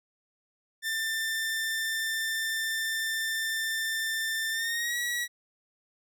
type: tone with pitch glide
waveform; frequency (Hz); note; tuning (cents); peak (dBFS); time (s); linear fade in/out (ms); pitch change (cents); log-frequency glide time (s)
sawtooth; 1786 to 1925.3; A6 to B6; +25 to -45; -25; 0.82-5.28; 50; +130; 4.52-4.97
effects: none